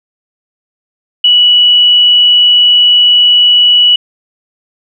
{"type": "tone", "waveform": "sine", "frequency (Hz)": 2942, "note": "F#7", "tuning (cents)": -11, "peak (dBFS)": -3, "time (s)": [1.24, 3.96], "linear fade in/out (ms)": 5, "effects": []}